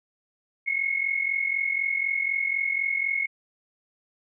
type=tone pair together; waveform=sine; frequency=2167 / 2211 Hz; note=C#7 / C#7; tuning=-40 / -5 cents; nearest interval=unison; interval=35 cents; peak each=-25 / -28 dBFS; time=0.66-3.27 s; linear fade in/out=20 ms; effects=none